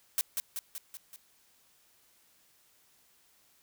blue noise with echo, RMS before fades -28 dBFS, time 0.18-0.21 s, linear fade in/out 0 ms, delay 190 ms, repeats 5, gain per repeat -4 dB, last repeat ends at 1.16 s, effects white hiss -66 dBFS RMS until 3.62 s

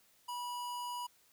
square tone, 975 Hz, B5, 23 cents flat, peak -39 dBFS, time 0.28-1.07 s, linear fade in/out 10 ms, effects white hiss -68 dBFS RMS until 1.32 s

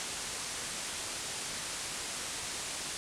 white low-pass noise, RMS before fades -39 dBFS, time 0-2.97 s, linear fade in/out 0 ms, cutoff 9800 Hz, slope 48 dB/octave, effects none

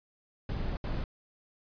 brown noise bursts at uneven times, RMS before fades -33 dBFS, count 2, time 0.49-0.77 / 0.84-1.04 s, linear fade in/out 2 ms, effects resampled to 11025 Hz

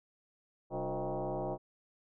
sine tone with frequency modulation, 130.81 Hz, C3, in tune, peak -33 dBFS, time 0.7-1.58 s, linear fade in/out 50 ms, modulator 163 Hz, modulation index 4.5, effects none

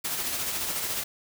white noise with tremolo, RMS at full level -29 dBFS, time 0.04-1.04 s, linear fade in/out 10 ms, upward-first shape sine, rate 14 Hz, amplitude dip 35%, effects none

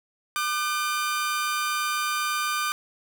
sawtooth tone pair together, 1200 / 1522 Hz, D6 / F#6, +37 / +48 cents, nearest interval major third, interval 411 cents, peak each -22 / -27 dBFS, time 0.36-2.72 s, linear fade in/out 0 ms, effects 8-bit

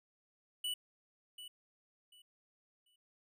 square tone with echo, 2960 Hz, F#7, in tune, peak -36 dBFS, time 0.64-0.74 s, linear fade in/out 5 ms, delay 740 ms, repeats 3, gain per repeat -12 dB, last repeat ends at 2.96 s, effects none

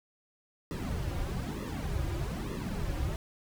brown noise with flanger, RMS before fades -34 dBFS, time 0.71-3.16 s, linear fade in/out 0 ms, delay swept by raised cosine 1.3 to 4.7 ms, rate 1.1 Hz, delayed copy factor -0.9, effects none

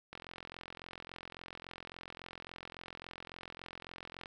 click train, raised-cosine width 0.3 ms, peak -29 dBFS, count 181, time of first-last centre 0.13-4.258 s, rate 43.6 Hz, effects none

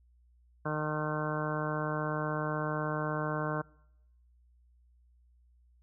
harmonic tone, 152.7 Hz, D#3, 32 cents flat, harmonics 1 / 2 / 3 / 4 / 5 / 6 / 7 / 8 / 9 / 10, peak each -35 / -39 / -39 / -38 / -44 / -44 / -39 / -46 / -42 / -41 dBFS, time 0.65-3.62 s, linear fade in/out 10 ms, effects noise-tail reverb RT60 0.8 s tail -24 dB re dry + added 60 Hz sine -61 dBFS peak until 5.82 s

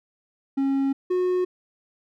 triangle tone pair in turn, 272.7 / 364 Hz, C#4 / F#4, -28 / -28 cents, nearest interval perfect fourth, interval 500 cents, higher second, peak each -18 dBFS, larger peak neither, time 0.57-0.93 / 1.1-1.45 s, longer first, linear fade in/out 10 ms, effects none

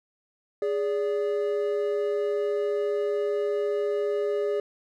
triangle tone pair together, 412.4 / 578.4 Hz, G#4 / D5, -12 / -27 cents, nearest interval tritone, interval 585 cents, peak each -23 / -28 dBFS, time 0.62-4.6 s, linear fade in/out 2 ms, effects none

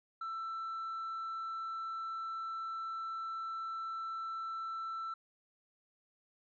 sine tone with tanh clipping, 1332 Hz, E6, 18 cents sharp, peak -38 dBFS, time 0.21-5.14 s, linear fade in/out 5 ms, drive 1 dB, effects none

